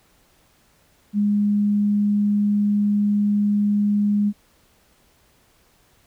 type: tone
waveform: sine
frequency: 205.9 Hz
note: G#3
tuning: 15 cents flat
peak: -16 dBFS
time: 1.13-4.33 s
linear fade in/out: 50 ms
effects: pink hiss -59 dBFS RMS until 6.06 s